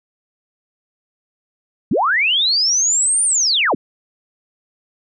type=linear two-way sweep; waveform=sine; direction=up then down; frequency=138.59 to 9290 to 138.59 Hz; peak=-13 dBFS; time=1.91-3.75 s; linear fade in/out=5 ms; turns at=3.24 s; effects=none